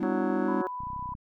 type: chord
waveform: triangle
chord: E minor seventh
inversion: first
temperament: just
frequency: 197.78 / 247.2 / 296.7 / 329.6 Hz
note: G3 / B3 / D4 / E4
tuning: +16 / +2 / +18 / 0 cents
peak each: -30 / -30 / -30 / -30 dBFS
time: 0-0.62 s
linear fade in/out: 5 ms
type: harmonic tone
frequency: 185 Hz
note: F#3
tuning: in tune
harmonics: 2 / 3 / 4 / 5 / 6 / 7 / 8 / 9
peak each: -32 / -36 / -38 / -40 / -42 / -43 / -44 / -45 dBFS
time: 0.03-0.67 s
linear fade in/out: 0 ms
type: tone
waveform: sine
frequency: 994 Hz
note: B5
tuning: 11 cents sharp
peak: -33 dBFS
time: 0.48-1.14 s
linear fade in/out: 5 ms
type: clicks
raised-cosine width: 5 ms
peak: -31 dBFS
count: 12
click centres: 0.805 / 0.835 / 0.87 / 0.903 / 0.933 / 0.963 / 0.994 / 1.026 / 1.058 / 1.091 / 1.121 / 1.151 s
effects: none